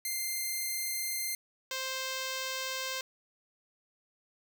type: tone pair in turn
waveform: 5% pulse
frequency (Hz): 2096 / 524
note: C7 / C5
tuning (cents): +2 / +2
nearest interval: 2 octaves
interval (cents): 2400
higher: first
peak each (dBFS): -22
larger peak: neither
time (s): 0.05-1.35 / 1.71-3.01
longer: neither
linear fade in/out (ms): 2
effects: none